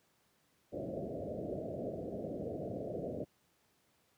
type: low-pass noise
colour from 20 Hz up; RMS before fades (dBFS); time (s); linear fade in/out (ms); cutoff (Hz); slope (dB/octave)
white; -40; 0.72-3.25; 20; 670; 96
effects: pink hiss -73 dBFS RMS until 4.17 s + high-pass 100 Hz 12 dB/octave